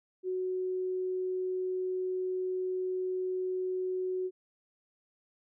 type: tone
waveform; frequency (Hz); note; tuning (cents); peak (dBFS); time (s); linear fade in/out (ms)
sine; 370; F#4; 0; -30; 0.23-4.31; 50
effects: none